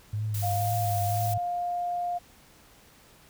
sine tone with vibrato, 103.83 Hz, G#2, in tune, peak -27 dBFS, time 0.13-1.38 s, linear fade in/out 5 ms, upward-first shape triangle, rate 2 Hz, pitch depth 81 cents each way
blue noise, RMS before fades -37 dBFS, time 0.34-1.34 s, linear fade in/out 5 ms
sine tone, 705 Hz, F5, 16 cents sharp, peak -27 dBFS, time 0.42-2.19 s, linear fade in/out 20 ms
effects pink hiss -56 dBFS RMS until 3.29 s

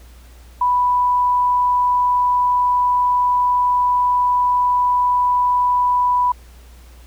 sine tone, 987.8 Hz, B5, in tune, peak -13 dBFS, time 0.61-6.32 s, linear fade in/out 5 ms, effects added 60 Hz sine -40 dBFS peak until 7.06 s + pink hiss -50 dBFS RMS until 7.06 s

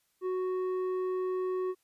square tone with low-pass filter, 370 Hz, F#4, in tune, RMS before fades -32 dBFS, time 0.21-1.75 s, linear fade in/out 50 ms, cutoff 880 Hz, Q 1.1, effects white hiss -74 dBFS RMS until 1.83 s + resampled to 32000 Hz

